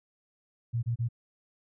sine tone bursts, 117.5 Hz, A#2, 14 cents sharp, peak -26 dBFS, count 3, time 0.73-1.088 s, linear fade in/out 20 ms, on 100 ms, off 29 ms, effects none

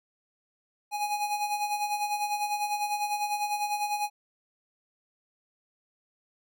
square tone with tremolo, 830.6 Hz, G#5, in tune, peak -26 dBFS, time 0.91-4.1 s, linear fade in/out 50 ms, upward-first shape sine, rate 10 Hz, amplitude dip 60%, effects none

